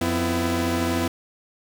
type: tone cluster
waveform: sawtooth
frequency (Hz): 88.7 / 252.6 / 333.4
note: F2 / B3 / E4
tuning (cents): +27 / +39 / +20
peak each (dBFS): -23 / -21 / -22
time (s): 0.01-1.08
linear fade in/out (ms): 5
effects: none